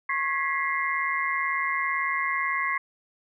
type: tone cluster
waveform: sine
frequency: 1092 / 1669 / 1951 / 2109 Hz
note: C#6 / G#6 / B6 / C7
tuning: -26 / +8 / -22 / +13 cents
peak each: -28 / -34 / -30 / -29 dBFS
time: 0.09-2.78 s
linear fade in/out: 5 ms
effects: none